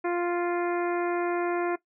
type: harmonic tone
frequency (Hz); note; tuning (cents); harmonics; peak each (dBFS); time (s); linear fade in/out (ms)
349.2; F4; 0; 1 / 2 / 3 / 4 / 5 / 6 / 7; -26 / -32 / -36 / -38 / -40 / -42 / -43; 0.04-1.76; 10
effects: noise-tail reverb RT60 0.1 s tail -18 dB re dry